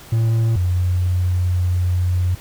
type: tone pair in turn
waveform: triangle / sine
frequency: 113.3 / 89.93 Hz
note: A#2 / F#2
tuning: -49 / -49 cents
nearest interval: major third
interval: 400 cents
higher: first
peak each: -12 / -15 dBFS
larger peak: first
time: 0.12-0.56 / 0.56-2.35 s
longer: second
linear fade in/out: 5 ms
effects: pink hiss -41 dBFS RMS until 2.4 s